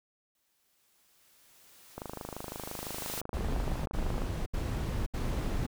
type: noise with exponential growth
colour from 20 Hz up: white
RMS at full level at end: -37 dBFS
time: 0.35-3.21 s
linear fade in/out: 2 ms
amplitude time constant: 620 ms
type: click train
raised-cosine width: 1 ms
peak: -24 dBFS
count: 59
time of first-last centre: 1.98-4.219 s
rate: 25.9 Hz
type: noise bursts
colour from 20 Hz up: brown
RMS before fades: -32 dBFS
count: 4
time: 3.33-5.666 s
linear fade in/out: 10 ms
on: 530 ms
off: 72 ms
effects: none